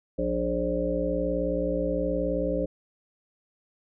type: harmonic tone with a mistuned harmonic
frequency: 58.9 Hz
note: A#1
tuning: 19 cents sharp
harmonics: 1 / 3 / 5 / 7 / 9 / 10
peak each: -33 / -33 / -31 / -34 / -28 / -34 dBFS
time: 0.18-2.66 s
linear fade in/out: 10 ms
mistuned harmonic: 7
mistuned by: +21 cents
effects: none